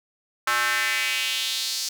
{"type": "tone with high-pass filter sweep", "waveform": "square", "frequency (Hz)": 120, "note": "B2", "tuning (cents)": -49, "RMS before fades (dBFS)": -25, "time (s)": [0.47, 1.89], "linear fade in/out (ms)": 5, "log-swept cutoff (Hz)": [1300, 5200], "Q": 2.6, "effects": []}